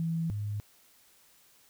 sine tone pair in turn, 164.81 / 103.82 Hz, E3 / G#2, 0 / 0 cents, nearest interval minor sixth, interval 800 cents, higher first, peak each -28 / -31 dBFS, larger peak first, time 0-0.3 / 0.3-0.6 s, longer neither, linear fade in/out 0 ms, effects white hiss -62 dBFS RMS until 1.69 s

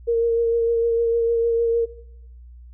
sine tone with vibrato, 463.6 Hz, A#4, 10 cents flat, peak -16 dBFS, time 0.07-1.86 s, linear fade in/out 20 ms, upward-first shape sine, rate 6.6 Hz, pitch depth 19 cents each way, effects noise-tail reverb RT60 0.7 s tail -17 dB re dry + added 60 Hz sine -40 dBFS peak until 2.73 s

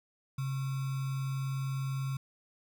sine tone with sample-and-hold, 134.4 Hz, C3, 47 cents sharp, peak -31 dBFS, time 0.38-2.17 s, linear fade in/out 5 ms, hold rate 1225 Hz, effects none

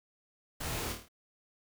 pink noise with echo, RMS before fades -38 dBFS, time 0.6-0.93 s, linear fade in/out 10 ms, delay 26 ms, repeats 6, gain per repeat -4 dB, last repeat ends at 1.086 s, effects none

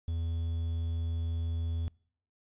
triangle tone with quantisation, 83 Hz, E2, 12 cents sharp, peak -28 dBFS, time 0.08-1.88 s, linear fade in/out 0 ms, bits 9, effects noise-tail reverb RT60 0.6 s tail -26 dB re dry + resampled to 8000 Hz

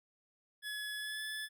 25% pulse tone with pitch glide, 1700 to 1726.7 Hz, G#6 to A6, +40 to -33 cents, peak -35 dBFS, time 0.62-1.49 s, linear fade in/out 50 ms, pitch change +27 cents, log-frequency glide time 0.97-1.22 s, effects none

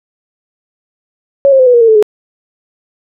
sine tone with pitch steps, 555 / 533.6 / 513.1 / 493.3 / 474.3 / 456 / 438.5 / 421.6 Hz, C#5 / C5 / C5 / B4 / A#4 / A#4 / A4 / G#4, +2 / +34 / -34 / -2 / +30 / -38 / -6 / +26 cents, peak -3 dBFS, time 1.45-2.026 s, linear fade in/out 0 ms, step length 72 ms, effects none

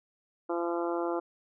harmonic tone, 171.1 Hz, F3, 35 cents flat, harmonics 2 / 3 / 4 / 5 / 6 / 7 / 8, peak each -31 / -35 / -37 / -39 / -41 / -42 / -43 dBFS, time 0.49-1.2 s, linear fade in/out 10 ms, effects none

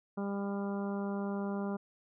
harmonic tone, 199.7 Hz, G3, 32 cents sharp, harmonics 1 / 2 / 3 / 4 / 5 / 6 / 7, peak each -34 / -40 / -44 / -46 / -48 / -50 / -51 dBFS, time 0.17-1.77 s, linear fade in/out 10 ms, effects none

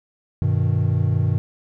triangle chord, G augmented, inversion none, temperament equal, 98 / 123.47 / 155.56 Hz, G2 / B2 / D#3, 0 / 0 / 0 cents, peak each -18 / -19 / -21 dBFS, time 0.42-1.38 s, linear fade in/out 0 ms, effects none

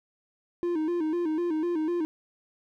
triangle tone with vibrato, 329.6 Hz, E4, in tune, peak -23 dBFS, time 0.63-2.05 s, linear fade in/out 0 ms, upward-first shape square, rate 4 Hz, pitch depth 96 cents each way, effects none

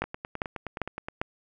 two click trains, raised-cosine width 0.5 ms, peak -19 / -12 dBFS, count 11 / 4, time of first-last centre 0.04-1.085 / 0.02-1.215 s, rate 9.57 / 2.51 Hz, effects none

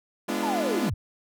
sawtooth chord, G# diminished seventh, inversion none, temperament equal with one note detuned, 207.7 / 246.9 / 293.7 / 341.8 Hz, G#3 / B3 / D4 / F4, 0 / 0 / 0 / -37 cents, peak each -28 dBFS, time 0.28-0.9 s, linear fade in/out 10 ms
sine linear sweep, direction down, 933 to 69.3 Hz, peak -26 dBFS, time 0.43-0.94 s, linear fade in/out 5 ms
effects none

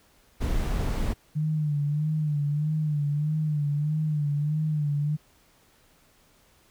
brown noise, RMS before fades -26 dBFS, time 0.4-1.14 s, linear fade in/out 20 ms
sine tone with vibrato, 150 Hz, D3, 37 cents sharp, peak -23 dBFS, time 1.35-5.17 s, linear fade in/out 20 ms, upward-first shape sine, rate 1.6 Hz, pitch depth 64 cents each way
effects pink hiss -61 dBFS RMS until 6.7 s

